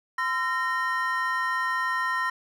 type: tone cluster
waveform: triangle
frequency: 1026 / 1352 / 1849 Hz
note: C6 / E6 / A#6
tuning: -34 / +43 / -15 cents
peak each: -26 / -30 / -26 dBFS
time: 0.18-2.3 s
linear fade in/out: 5 ms
effects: none